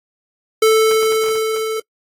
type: tone with level ramp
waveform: square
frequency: 440 Hz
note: A4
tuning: in tune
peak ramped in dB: -9 to -20 dBFS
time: 0.62-1.8 s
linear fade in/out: 5 ms
effects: noise-tail reverb RT60 0.1 s tail -26 dB re dry + AAC 48 kbps